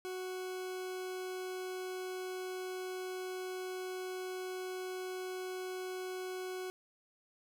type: tone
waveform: 40% pulse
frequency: 370 Hz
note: F#4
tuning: in tune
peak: -38 dBFS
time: 0.05-6.7 s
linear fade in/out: 0 ms
effects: none